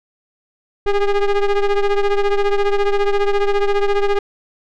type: ring-modulated tone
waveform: square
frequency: 204.3 Hz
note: G#3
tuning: 28 cents flat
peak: -11 dBFS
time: 0.86-4.19 s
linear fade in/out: 5 ms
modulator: 197 Hz
effects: low-pass 3000 Hz 12 dB/octave